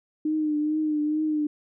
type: tone with vibrato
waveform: sine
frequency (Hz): 304.7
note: D#4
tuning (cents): -36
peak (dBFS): -22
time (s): 0.25-1.47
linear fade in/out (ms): 5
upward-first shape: triangle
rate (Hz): 2.3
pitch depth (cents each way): 44
effects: none